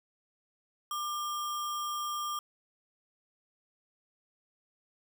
sine tone with sample-and-hold, 1192 Hz, D6, 25 cents sharp, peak -32 dBFS, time 0.91-2.39 s, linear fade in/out 2 ms, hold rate 4410 Hz, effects none

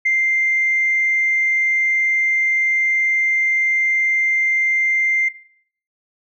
sine tone, 2093 Hz, C7, in tune, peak -13 dBFS, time 0.05-5.29 s, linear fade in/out 10 ms, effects noise-tail reverb RT60 0.6 s tail -19 dB re dry + tanh soft clip ceiling -9 dBFS

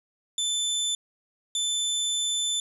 25% pulse tone bursts at uneven times, 3524 Hz, A7, 2 cents sharp, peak -21 dBFS, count 2, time 0.38-0.95 / 1.55-2.6 s, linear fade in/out 2 ms, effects resampled to 32000 Hz + 9-bit

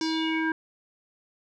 square tone with low-pass filter sweep, 320.5 Hz, E4, 49 cents flat, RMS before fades -27 dBFS, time 0.01-0.52 s, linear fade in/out 2 ms, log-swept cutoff 5600 to 1500 Hz, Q 4.8, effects none

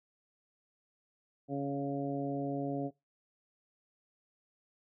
harmonic tone with a mistuned harmonic, 139.9 Hz, C#3, 16 cents sharp, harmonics 1 / 2 / 3 / 4 / 5, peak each -39 / -35 / -41 / -41 / -42 dBFS, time 1.48-2.91 s, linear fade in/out 50 ms, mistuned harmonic 1, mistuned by +20 cents, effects noise-tail reverb RT60 0.2 s tail -19 dB re dry

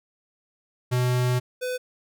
square tone pair in turn, 124.8 / 502.5 Hz, B2 / B4, +19 / +30 cents, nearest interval 2 octaves, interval 2411 cents, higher second, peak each -21 / -27 dBFS, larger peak first, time 0.91-1.4 / 1.61-1.78 s, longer first, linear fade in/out 20 ms, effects none

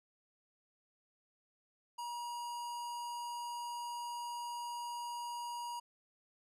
square tone with notch filter, 955 Hz, A#5, 42 cents sharp, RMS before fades -42 dBFS, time 1.98-5.8 s, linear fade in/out 10 ms, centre 2100 Hz, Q 0.99, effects low-pass 11000 Hz 12 dB/octave

